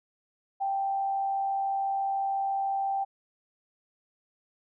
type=tone with frequency modulation; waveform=sine; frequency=784 Hz; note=G5; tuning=in tune; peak=-26 dBFS; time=0.6-3.05 s; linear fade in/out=20 ms; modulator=86 Hz; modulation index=0.25; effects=none